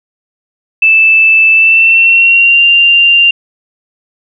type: tone with pitch glide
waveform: sine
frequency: 2637 to 2784 Hz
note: E7 to F7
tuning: 0 to -6 cents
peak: -3 dBFS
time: 0.82-3.31 s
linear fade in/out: 5 ms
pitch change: +94 cents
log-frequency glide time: 1.52-2.64 s
effects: none